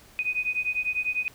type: beating tone pair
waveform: sine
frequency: 2489 / 2499 Hz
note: D#7 / D#7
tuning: 0 / +7 cents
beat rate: 10 Hz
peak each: -28 dBFS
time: 0.19-1.28 s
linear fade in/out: 0 ms
effects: pink hiss -53 dBFS RMS until 1.34 s